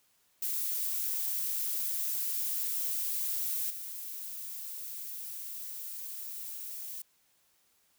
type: noise with level steps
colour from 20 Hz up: violet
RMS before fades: -33 / -41 dBFS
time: 0.42-7.02 s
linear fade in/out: 5 ms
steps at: 3.7 s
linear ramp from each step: 5 ms
effects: white hiss -70 dBFS RMS until 7.98 s